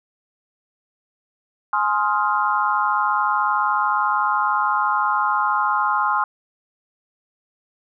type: chord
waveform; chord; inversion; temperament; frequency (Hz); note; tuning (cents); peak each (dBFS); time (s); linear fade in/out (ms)
sine; F minor seventh; first; just; 838.1 / 1047.7 / 1257.2 / 1396.9; Ab5 / C6 / Eb6 / F6; +16 / +2 / +18 / 0; -23 / -21 / -23 / -24; 1.73-6.24; 2
effects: none